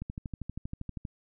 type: click train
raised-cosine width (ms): 5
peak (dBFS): -24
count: 14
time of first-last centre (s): 0.02-1.052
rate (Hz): 12.6
effects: none